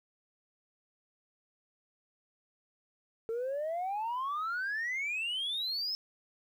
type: exponential sweep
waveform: sine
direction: up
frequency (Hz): 443.3 to 5274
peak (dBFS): -30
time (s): 3.29-5.95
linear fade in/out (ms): 0
effects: tanh soft clip ceiling -30 dBFS + 11-bit